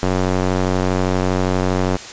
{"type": "tone with band-pass filter", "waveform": "square", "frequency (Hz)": 46.25, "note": "F#1", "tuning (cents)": 0, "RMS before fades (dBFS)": -18, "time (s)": [0.02, 1.97], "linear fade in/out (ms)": 10, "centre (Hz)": 520, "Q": 0.54, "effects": ["white hiss -33 dBFS RMS until 2.12 s", "resampled to 16000 Hz"]}